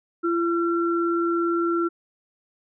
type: tone pair together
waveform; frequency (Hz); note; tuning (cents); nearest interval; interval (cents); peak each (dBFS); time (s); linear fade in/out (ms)
sine; 339.7 / 1358.8; F4 / F6; -48 / -48; 2 octaves; 2400; -21 / -26; 0.23-1.89; 20
effects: none